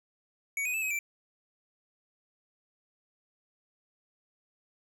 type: tone with pitch steps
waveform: square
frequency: 2250 / 2494 / 2627 / 2538 / 2342 Hz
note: C#7 / D#7 / E7 / D#7 / D7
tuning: +25 / +3 / -7 / +34 / -5 cents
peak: -30 dBFS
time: 0.57-0.99 s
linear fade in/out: 2 ms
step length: 84 ms
effects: none